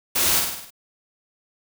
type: noise with echo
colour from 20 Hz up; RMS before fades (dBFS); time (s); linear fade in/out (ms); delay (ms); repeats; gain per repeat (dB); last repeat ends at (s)
white; -21; 0.15-0.4; 10; 51; 6; -4; 0.706
effects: none